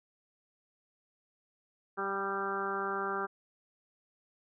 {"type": "harmonic tone with a mistuned harmonic", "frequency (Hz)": 196, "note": "G3", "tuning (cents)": 0, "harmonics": [1, 2, 3, 4, 5, 6, 7, 8], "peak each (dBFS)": [-45, -37, -47, -40, -43, -38, -38, -41], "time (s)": [1.97, 3.27], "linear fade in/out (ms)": 20, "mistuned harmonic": 6, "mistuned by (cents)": 21, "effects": []}